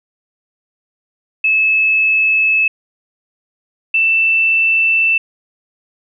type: tone pair in turn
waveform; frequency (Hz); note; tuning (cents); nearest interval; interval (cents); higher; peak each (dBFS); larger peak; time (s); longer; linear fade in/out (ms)
sine; 2600 / 2662; E7 / E7; -24 / +16; unison; 40; second; -10; neither; 1.44-2.68 / 3.94-5.18; neither; 5
effects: none